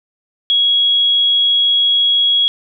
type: tone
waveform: sine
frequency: 3322 Hz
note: G#7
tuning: in tune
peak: -10 dBFS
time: 0.5-2.48 s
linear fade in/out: 0 ms
effects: none

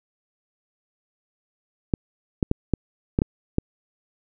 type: clicks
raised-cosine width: 3 ms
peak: -6 dBFS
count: 7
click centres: 1.938 / 2.428 / 2.514 / 2.737 / 3.189 / 3.219 / 3.584 s
effects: none

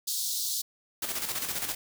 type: high-pass noise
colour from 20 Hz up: pink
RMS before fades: -31 dBFS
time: 0.07-0.62 s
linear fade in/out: 10 ms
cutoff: 3800 Hz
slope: 48 dB/octave
type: noise with tremolo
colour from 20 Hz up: white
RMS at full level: -31 dBFS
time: 1.02-1.75 s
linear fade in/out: 5 ms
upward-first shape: square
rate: 15 Hz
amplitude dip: 50%
effects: none

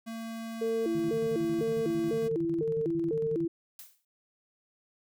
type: tone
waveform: square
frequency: 226.6 Hz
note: A#3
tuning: 49 cents flat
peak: -37 dBFS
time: 0.06-2.29 s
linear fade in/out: 20 ms
type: tone with vibrato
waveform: sine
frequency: 389 Hz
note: G4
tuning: 13 cents flat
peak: -27 dBFS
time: 0.61-3.48 s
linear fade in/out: 10 ms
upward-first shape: square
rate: 2 Hz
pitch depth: 260 cents each way
type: tone with tremolo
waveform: sine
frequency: 157 Hz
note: D#3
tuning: 16 cents sharp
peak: -35 dBFS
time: 0.95-3.45 s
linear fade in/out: 2 ms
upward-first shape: square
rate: 11 Hz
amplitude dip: 80%
type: noise with exponential decay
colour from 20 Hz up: blue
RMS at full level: -43 dBFS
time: 3.79-4.05 s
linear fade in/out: 2 ms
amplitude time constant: 56 ms
effects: none

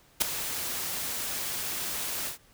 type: noise with ADSR envelope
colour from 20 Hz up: white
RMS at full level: -20 dBFS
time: 0.2-2.38 s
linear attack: 18 ms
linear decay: 6 ms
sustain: -13 dB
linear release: 110 ms
effects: pink hiss -60 dBFS RMS until 2.53 s

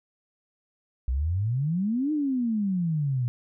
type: exponential two-way sweep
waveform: sine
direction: up then down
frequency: 59.7 to 311.1 to 118.4 Hz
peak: -23 dBFS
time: 1.08-3.28 s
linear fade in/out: 0 ms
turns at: 2.12 s
effects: none

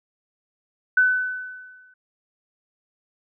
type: tone with exponential decay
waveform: sine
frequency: 1505 Hz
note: F#6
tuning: 29 cents sharp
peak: -12 dBFS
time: 0.97-1.94 s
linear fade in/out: 5 ms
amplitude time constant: 210 ms
effects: none

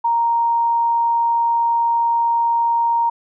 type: tone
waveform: sine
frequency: 932.3 Hz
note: A#5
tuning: in tune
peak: -14 dBFS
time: 0.04-3.1 s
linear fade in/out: 10 ms
effects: none

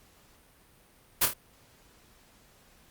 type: noise with echo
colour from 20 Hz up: white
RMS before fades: -22 dBFS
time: 1.21-1.26 s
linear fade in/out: 10 ms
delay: 26 ms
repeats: 3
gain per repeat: -6 dB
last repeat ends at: 1.338 s
effects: pink hiss -60 dBFS RMS until 2.9 s + Opus 48 kbps

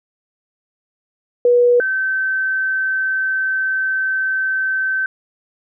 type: tone pair in turn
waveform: sine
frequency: 485.6 / 1541.7 Hz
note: B4 / G6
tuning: -29 / -29 cents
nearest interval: octave + minor sixth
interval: 2000 cents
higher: second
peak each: -9 / -16 dBFS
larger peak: first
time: 1.45-1.8 / 1.8-5.06 s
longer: second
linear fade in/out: 2 ms
effects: none

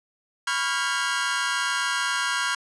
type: chord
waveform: sawtooth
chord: C# dominant seventh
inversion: third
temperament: equal with one note detuned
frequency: 987.8 / 1108.7 / 1396.9 / 1619.5 Hz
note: B5 / C#6 / E#6 / G#6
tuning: 0 / 0 / 0 / -44 cents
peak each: -27 / -28 / -24 / -24 dBFS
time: 0.47-2.55 s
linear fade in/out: 5 ms
effects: resampled to 22050 Hz

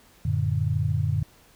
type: chord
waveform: sine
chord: Gb augmented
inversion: none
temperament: equal with one note detuned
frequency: 92.5 / 113.88 / 146.83 Hz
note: Gb2 / Bb2 / D3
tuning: 0 / -40 / 0 cents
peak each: -26 dBFS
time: 0.25-1.23 s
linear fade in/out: 5 ms
effects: pink hiss -56 dBFS RMS until 1.55 s

